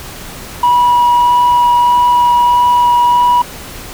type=tone with vibrato; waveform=sine; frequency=970 Hz; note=B5; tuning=31 cents flat; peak=-4 dBFS; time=0.63-3.42 s; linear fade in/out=5 ms; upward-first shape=sine; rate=1.6 Hz; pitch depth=8 cents each way; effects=tanh soft clip ceiling -5 dBFS + pink hiss -29 dBFS RMS until 3.93 s